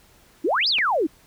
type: exponential two-way sweep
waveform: sine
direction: up then down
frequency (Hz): 277.2 to 5274 to 277.2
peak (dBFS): -18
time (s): 0.44-1.07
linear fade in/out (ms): 10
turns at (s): 0.68
type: clicks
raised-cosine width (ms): 0.3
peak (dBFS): -18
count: 2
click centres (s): 0.784 / 0.788
effects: pink hiss -55 dBFS RMS until 1.26 s